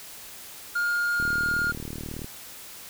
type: tone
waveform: triangle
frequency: 1417 Hz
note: F6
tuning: 25 cents sharp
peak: -21 dBFS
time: 0.75-1.72 s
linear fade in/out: 10 ms
type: click train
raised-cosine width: 3 ms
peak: -23 dBFS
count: 41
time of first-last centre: 1.2-2.244 s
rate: 38.3 Hz
effects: white hiss -43 dBFS RMS until 2.89 s